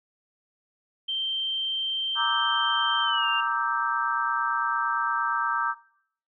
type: tone with pitch glide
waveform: sine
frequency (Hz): 3136 to 2794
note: G7 to F7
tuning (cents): 0 to 0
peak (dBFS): -26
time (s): 1.08-3.41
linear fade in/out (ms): 10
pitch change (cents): -200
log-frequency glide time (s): 3.03-3.27
type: chord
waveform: sine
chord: E half-diminished seventh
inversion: second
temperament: equal with one note detuned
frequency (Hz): 932.3 / 1174.7 / 1303.4 / 1568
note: Bb5 / D6 / E6 / G6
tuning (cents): 0 / 0 / -20 / 0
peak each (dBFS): -29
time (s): 2.15-5.75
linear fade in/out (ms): 50
effects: noise-tail reverb RT60 0.6 s tail -19 dB re dry